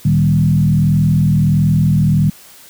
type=tone with frequency modulation; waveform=sine; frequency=154.1 Hz; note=D#3; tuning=16 cents flat; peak=-9 dBFS; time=0.05-2.3 s; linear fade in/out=5 ms; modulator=41.5 Hz; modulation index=1.1; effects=white hiss -41 dBFS RMS until 2.69 s